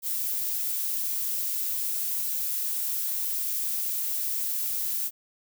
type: noise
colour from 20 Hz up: violet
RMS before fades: -29 dBFS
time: 0.02-5.11 s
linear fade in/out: 50 ms
effects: none